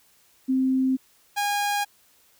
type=tone pair in turn; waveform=sine / sawtooth; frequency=261.6 / 817.7 Hz; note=C4 / G#5; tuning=0 / -27 cents; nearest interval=octave + minor sixth; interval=1973 cents; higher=second; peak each=-19 dBFS; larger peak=neither; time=0.48-0.97 / 1.36-1.85 s; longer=neither; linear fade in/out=20 ms; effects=white hiss -60 dBFS RMS until 2.39 s